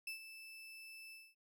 35% pulse tone with ADSR envelope, 2637 Hz, E7, in tune, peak -39 dBFS, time 0.07-1.35 s, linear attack 4 ms, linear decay 110 ms, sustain -11 dB, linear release 230 ms, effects none

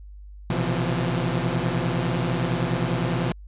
sawtooth tone cluster, 121 / 130.4 / 165.7 / 176 Hz, B2 / C3 / E3 / F3, -35 / -5 / +9 / +14 cents, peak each -24 dBFS, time 0.5-3.32 s, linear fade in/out 0 ms, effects added 50 Hz sine -39 dBFS peak until 3.47 s + resampled to 8000 Hz

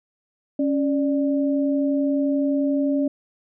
sine tone pair together, 277.5 / 591 Hz, C#4 / D5, +2 / +11 cents, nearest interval octave + minor second, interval 1309 cents, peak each -19 / -26 dBFS, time 0.59-3.08 s, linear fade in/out 5 ms, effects none

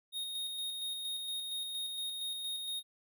square tone with tremolo, 3718 Hz, A#7, 5 cents flat, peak -36 dBFS, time 0.12-2.83 s, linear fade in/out 50 ms, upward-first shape square, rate 4.3 Hz, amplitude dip 30%, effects none

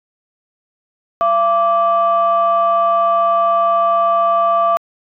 sine tone pair together, 679 / 1167.8 Hz, F5 / D6, -49 / -10 cents, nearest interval major sixth, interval 939 cents, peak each -13 dBFS, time 1.21-4.77 s, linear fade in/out 0 ms, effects tanh soft clip ceiling -5 dBFS

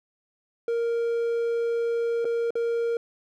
triangle tone with dropouts, 466.2 Hz, A#4, in tune, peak -21 dBFS, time 0.68-2.97 s, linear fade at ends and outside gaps 2 ms, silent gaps 2.246-2.252 / 2.506-2.554 s, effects none

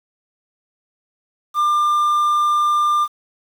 triangle tone with quantisation, 1196 Hz, D6, 31 cents sharp, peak -12 dBFS, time 1.54-3.08 s, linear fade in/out 50 ms, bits 7, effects none

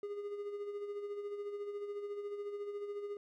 triangle tone with tremolo, 409 Hz, G#4, 26 cents flat, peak -35 dBFS, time 0.03-3.17 s, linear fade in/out 2 ms, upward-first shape sine, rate 14 Hz, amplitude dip 50%, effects none

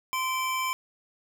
square tone pair together, 1035.2 / 2324 Hz, C6 / D7, -19 / -19 cents, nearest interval octave + major second, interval 1400 cents, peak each -29 / -32 dBFS, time 0.13-0.73 s, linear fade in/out 0 ms, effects none

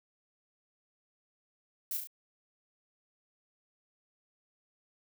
violet noise with echo, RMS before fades -35 dBFS, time 1.91-1.97 s, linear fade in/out 2 ms, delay 34 ms, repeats 3, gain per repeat -4 dB, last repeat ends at 2.072 s, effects none

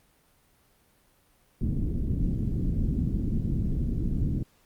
pink low-pass noise, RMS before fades -27 dBFS, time 1.61-4.43 s, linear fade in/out 5 ms, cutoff 270 Hz, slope 24 dB/octave, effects pink hiss -64 dBFS RMS until 4.65 s + Opus 32 kbps

